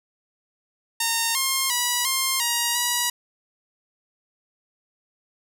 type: tone with pitch steps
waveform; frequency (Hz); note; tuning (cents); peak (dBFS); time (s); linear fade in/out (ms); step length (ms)
5% pulse; 919 / 1066 / 974 / 1060 / 947 / 967; A#5 / C6 / B5 / C6 / A#5 / B5; -25 / +32 / -24 / +22 / +27 / -37; -9; 1-3.1; 5; 350
effects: none